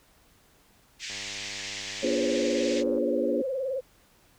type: band-pass noise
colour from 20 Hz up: pink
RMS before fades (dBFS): -37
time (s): 0.99-2.84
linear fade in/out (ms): 50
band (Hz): 1800 to 7200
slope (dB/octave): 48
type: click train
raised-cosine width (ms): 1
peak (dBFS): -34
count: 191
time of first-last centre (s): 1.1-2.981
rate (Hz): 101
type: tone with vibrato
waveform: sine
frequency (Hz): 528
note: C5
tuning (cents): +16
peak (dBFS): -27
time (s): 2.02-3.81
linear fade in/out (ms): 20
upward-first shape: sine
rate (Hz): 19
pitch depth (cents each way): 88
type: chord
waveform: sine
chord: B diminished seventh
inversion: none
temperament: equal with one note detuned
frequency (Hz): 241.6 / 293.7 / 349.2 / 415.3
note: B3 / D4 / F4 / Ab4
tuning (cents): -38 / 0 / 0 / 0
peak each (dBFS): -31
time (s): 2.03-3.42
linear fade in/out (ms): 5
effects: pink hiss -61 dBFS RMS until 4.38 s